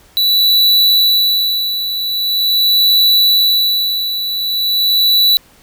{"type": "tone with tremolo", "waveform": "square", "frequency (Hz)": 3951, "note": "B7", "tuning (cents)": 0, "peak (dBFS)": -8, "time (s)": [0.17, 5.37], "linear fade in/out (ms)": 0, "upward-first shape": "sine", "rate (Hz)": 0.43, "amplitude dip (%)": 65, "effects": ["pink hiss -47 dBFS RMS until 5.62 s"]}